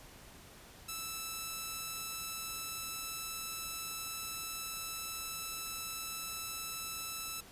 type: tone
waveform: 5% pulse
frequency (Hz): 1318.5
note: E6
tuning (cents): 0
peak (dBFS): -27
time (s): 0.88-7.41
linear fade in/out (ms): 10
effects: pink hiss -55 dBFS RMS until 7.51 s + resampled to 32000 Hz